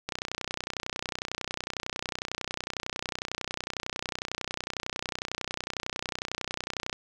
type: click train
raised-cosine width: 0.2 ms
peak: -14 dBFS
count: 213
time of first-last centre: 0.09-6.929 s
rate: 31 Hz
effects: none